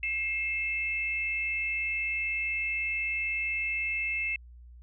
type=tone pair together; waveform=sine; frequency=2138 / 2637 Hz; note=C7 / E7; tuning=+37 / 0 cents; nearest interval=major third; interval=363 cents; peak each=-32 / -30 dBFS; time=0.03-4.36 s; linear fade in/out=2 ms; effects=added 60 Hz sine -47 dBFS peak until 4.82 s